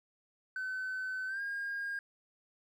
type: tone with pitch glide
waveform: triangle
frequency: 1520 to 1619.7 Hz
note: F#6 to G#6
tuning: +46 to -44 cents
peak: -32 dBFS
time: 0.56-1.99 s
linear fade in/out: 2 ms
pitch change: +110 cents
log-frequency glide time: 1.27-1.41 s
effects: tanh soft clip ceiling -31 dBFS